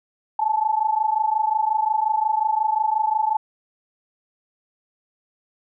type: tone pair together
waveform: sine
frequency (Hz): 855 / 880.6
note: A5 / A5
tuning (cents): -50 / +1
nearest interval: minor second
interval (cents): 51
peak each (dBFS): -21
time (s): 0.39-3.37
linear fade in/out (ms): 5
effects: none